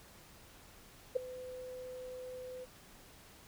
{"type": "tone with ADSR envelope", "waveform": "sine", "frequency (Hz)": 507, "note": "B4", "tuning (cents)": 45, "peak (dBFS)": -25, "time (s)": [1.15, 2.66], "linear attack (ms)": 14, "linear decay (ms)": 8, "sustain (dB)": -18, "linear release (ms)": 30, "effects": ["pink hiss -58 dBFS RMS until 3.47 s"]}